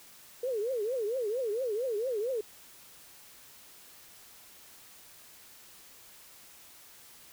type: tone with vibrato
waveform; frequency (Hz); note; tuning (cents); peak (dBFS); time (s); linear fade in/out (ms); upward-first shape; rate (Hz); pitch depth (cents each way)
sine; 466.2; A#4; 0; -29; 0.43-2.41; 5; triangle; 4.4; 280
effects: white hiss -54 dBFS RMS until 7.32 s